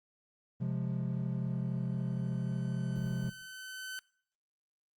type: chord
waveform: triangle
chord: F minor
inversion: second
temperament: equal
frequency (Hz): 130.81 / 174.61 / 207.7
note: C3 / F3 / Ab3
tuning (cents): 0 / 0 / 0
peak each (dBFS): -32 / -34 / -38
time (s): 0.6-3.3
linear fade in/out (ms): 10
type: tone with exponential growth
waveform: sawtooth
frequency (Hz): 1522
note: F#6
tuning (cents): +48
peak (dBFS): -35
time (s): 1.13-3.99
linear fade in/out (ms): 0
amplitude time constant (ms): 620
effects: noise-tail reverb RT60 0.6 s tail -23 dB re dry + Opus 32 kbps